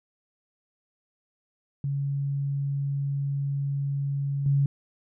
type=tone with level steps; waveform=sine; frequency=140 Hz; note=C#3; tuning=18 cents sharp; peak=-25 / -19 dBFS; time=1.84-4.66 s; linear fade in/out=2 ms; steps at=4.46 s; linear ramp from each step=2 ms; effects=none